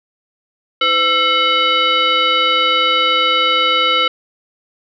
sine tone with frequency modulation, 2163 Hz, C#7, 43 cents flat, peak -11 dBFS, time 0.81-4.08 s, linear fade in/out 5 ms, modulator 827 Hz, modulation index 1.7, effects none

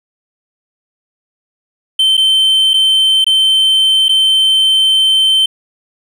triangle tone with dropouts, 3097 Hz, G7, 22 cents flat, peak -6 dBFS, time 1.99-5.46 s, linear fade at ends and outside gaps 5 ms, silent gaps 2.17-2.176 / 2.735-2.739 / 3.244-3.265 / 4.084-4.091 s, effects none

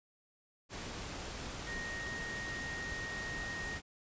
sine tone in noise, 1864.7 Hz, A#6, in tune, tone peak -40 dBFS, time 1.65-3.8 s, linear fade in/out 50 ms, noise pink, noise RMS -43 dBFS, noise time 0.69-3.82 s, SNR 0 dB, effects resampled to 16000 Hz

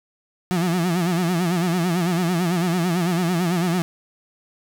35% pulse tone with vibrato, 174.61 Hz, F3, in tune, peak -17 dBFS, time 0.51-3.82 s, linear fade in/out 0 ms, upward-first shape sine, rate 9 Hz, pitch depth 110 cents each way, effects none

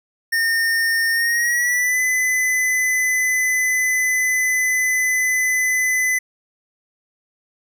square tone with pitch glide, 1826 to 2014 Hz, A#6 to B6, -36 to +33 cents, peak -17 dBFS, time 0.32-6.19 s, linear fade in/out 10 ms, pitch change +169 cents, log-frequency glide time 1.11-2 s, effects none

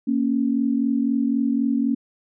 sine tone pair together, 233.1 / 277 Hz, A#3 / C#4, 0 / -1 cents, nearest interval minor third, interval 299 cents, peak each -21 / -21 dBFS, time 0.07-1.95 s, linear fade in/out 10 ms, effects none

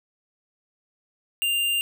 square tone, 2794 Hz, F7, in tune, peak -22 dBFS, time 1.42-1.81 s, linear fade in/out 0 ms, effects none

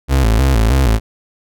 35% pulse tone with vibrato, 60.7 Hz, B1, 29 cents flat, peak -8 dBFS, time 0.08-1 s, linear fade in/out 50 ms, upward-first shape square, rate 3.2 Hz, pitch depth 170 cents each way, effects none

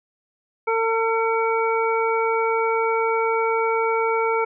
harmonic tone, 452 Hz, A4, 47 cents sharp, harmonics 1 / 2 / 3 / 5, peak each -21 / -24 / -26 / -28 dBFS, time 0.67-4.45 s, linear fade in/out 10 ms, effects none

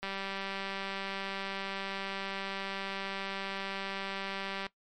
click train, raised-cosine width 0.3 ms, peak -21 dBFS, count 905, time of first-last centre 0.03-4.666 s, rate 195 Hz, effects noise-tail reverb RT60 0.1 s tail -19 dB re dry + MP3 64 kbps

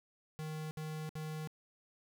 square tone bursts, 155.56 Hz, D#3, in tune, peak -40 dBFS, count 3, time 0.39-1.474 s, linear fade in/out 0 ms, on 320 ms, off 62 ms, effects none

